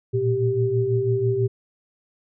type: tone cluster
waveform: sine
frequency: 114.4 / 120.5 / 391.3 Hz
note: A#2 / B2 / G4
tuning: -32 / -42 / -3 cents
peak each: -25 / -24 / -21 dBFS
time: 0.13-1.48 s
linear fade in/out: 20 ms
effects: none